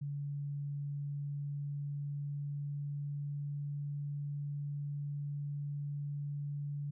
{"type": "tone with pitch glide", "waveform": "sine", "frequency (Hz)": [143.1, 144.18], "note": ["D3", "D3"], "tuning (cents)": [-45, -32], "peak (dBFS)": -36, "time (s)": [0.01, 6.91], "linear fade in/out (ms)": 10, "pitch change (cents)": 13, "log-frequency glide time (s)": [0.73, 3.78], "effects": []}